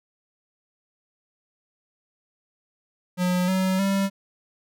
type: tone with pitch steps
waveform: square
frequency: 180.4 / 187.95 / 195.82 Hz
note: F#3 / F#3 / G3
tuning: -44 / +27 / -2 cents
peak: -21 dBFS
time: 3.17-4.1 s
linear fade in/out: 50 ms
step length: 310 ms
effects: none